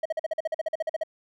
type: tone bursts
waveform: triangle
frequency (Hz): 637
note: D#5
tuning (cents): +41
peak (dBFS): -22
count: 15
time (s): 0.03-1.035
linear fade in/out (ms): 5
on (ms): 25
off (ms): 45
effects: none